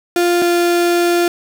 35% pulse tone pair in turn, 349.2 / 347.3 Hz, F4 / F4, 0 / -10 cents, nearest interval unison, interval 10 cents, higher first, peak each -10 dBFS, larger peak neither, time 0.16-0.42 / 0.42-1.28 s, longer second, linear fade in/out 2 ms, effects none

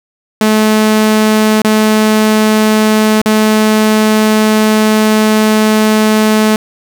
sawtooth tone with dropouts, 215.9 Hz, A3, 33 cents flat, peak -3 dBFS, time 0.41-6.56 s, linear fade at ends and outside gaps 2 ms, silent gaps 1.619-1.647 / 3.216-3.259 s, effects none

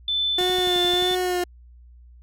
sine tone with tremolo, 3520 Hz, A7, in tune, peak -20 dBFS, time 0.08-1.15 s, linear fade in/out 2 ms, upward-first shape sine, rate 1.6 Hz, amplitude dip 30%
30% pulse tone with vibrato, 360 Hz, F#4, 47 cents flat, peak -19 dBFS, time 0.38-1.44 s, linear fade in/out 5 ms, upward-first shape sine, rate 1.6 Hz, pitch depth 27 cents each way
click train, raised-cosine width 3 ms, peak -27 dBFS, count 9, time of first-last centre 0.41-1.112 s, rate 11.4 Hz
effects added 60 Hz sine -45 dBFS peak until 2.22 s

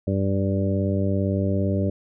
harmonic tone with a mistuned harmonic, 97.6 Hz, G2, 7 cents flat, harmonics 1 / 2 / 3 / 4 / 5 / 6, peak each -23 / -25 / -29 / -31 / -33 / -30 dBFS, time 0.07-1.9 s, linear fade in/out 5 ms, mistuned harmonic 1, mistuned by -15 cents, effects none

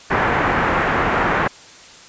white low-pass noise, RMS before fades -18 dBFS, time 0.1-1.48 s, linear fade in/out 10 ms, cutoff 1800 Hz, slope 24 dB/octave, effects white hiss -42 dBFS RMS until 2.08 s + resampled to 16000 Hz

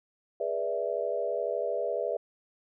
sine chord, E dominant seventh, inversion first, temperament equal with one note detuned, 415.3 / 489.1 / 587.3 / 659.3 Hz, G#4 / B4 / D5 / E5, 0 / -17 / 0 / 0 cents, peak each -35 / -33 / -33 / -33 dBFS, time 0.4-2.17 s, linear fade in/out 5 ms, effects none

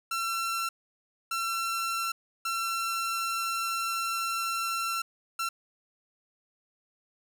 sawtooth tone bursts at uneven times, 1352 Hz, E6, 43 cents sharp, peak -25 dBFS, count 4, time 0.11-0.69 / 1.31-2.12 / 2.45-5.02 / 5.39-5.49 s, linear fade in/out 5 ms, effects none

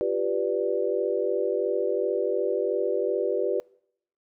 sine chord, G dominant seventh, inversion third, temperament equal, 349.2 / 392 / 493.9 / 587.3 Hz, F4 / G4 / B4 / D5, 0 / 0 / 0 / 0 cents, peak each -31 / -27 / -27 / -30 dBFS, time 0.01-3.6 s, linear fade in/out 0 ms, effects noise-tail reverb RT60 0.7 s tail -25 dB re dry

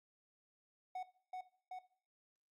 triangle tone with echo, 740 Hz, F#5, in tune, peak -38 dBFS, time 0.95-1.03 s, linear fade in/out 5 ms, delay 380 ms, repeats 2, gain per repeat -2 dB, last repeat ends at 1.79 s, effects noise-tail reverb RT60 0.5 s tail -17 dB re dry + Opus 48 kbps

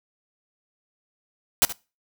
white noise with echo, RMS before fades -17 dBFS, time 1.62-1.65 s, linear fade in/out 0 ms, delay 74 ms, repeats 1, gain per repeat -15 dB, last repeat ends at 1.724 s, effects noise-tail reverb RT60 0.3 s tail -22 dB re dry

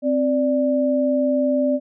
sine tone pair together, 261.6 / 587.3 Hz, C4 / D5, 0 / 0 cents, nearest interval octave + major second, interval 1400 cents, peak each -19 dBFS, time 0.02-1.8 s, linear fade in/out 50 ms, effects none

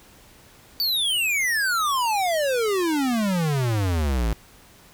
square exponential sweep, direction down, 4631 to 51.91 Hz, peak -21 dBFS, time 0.8-4.33 s, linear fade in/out 0 ms, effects pink hiss -51 dBFS RMS until 4.93 s

